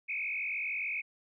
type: tone with frequency modulation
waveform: sine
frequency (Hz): 2368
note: D7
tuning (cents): +14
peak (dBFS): -32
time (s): 0.08-1.02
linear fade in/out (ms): 20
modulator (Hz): 46.6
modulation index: 4
effects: none